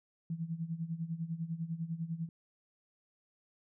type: tone with tremolo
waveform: sine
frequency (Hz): 164.81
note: E3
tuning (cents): 0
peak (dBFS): -32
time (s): 0.3-2.29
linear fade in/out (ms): 2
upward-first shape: sine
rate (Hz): 10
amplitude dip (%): 80
effects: none